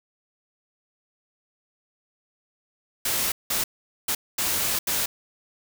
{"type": "noise bursts at uneven times", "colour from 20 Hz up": "white", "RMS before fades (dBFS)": -25, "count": 5, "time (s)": [[3.05, 3.32], [3.5, 3.64], [4.08, 4.15], [4.38, 4.79], [4.87, 5.06]], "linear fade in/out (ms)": 5, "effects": []}